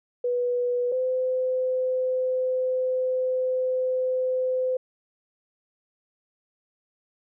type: tone pair in turn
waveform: sine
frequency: 490 / 511.8 Hz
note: B4 / C5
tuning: -14 / -38 cents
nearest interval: minor second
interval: 76 cents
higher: second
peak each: -22 dBFS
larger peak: neither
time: 0.24-0.92 / 0.92-4.77 s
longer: second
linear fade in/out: 5 ms
effects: none